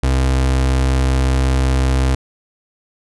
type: tone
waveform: 35% pulse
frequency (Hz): 65.41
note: C2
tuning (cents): 0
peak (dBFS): -11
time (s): 0.03-2.15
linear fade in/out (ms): 5
effects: resampled to 24000 Hz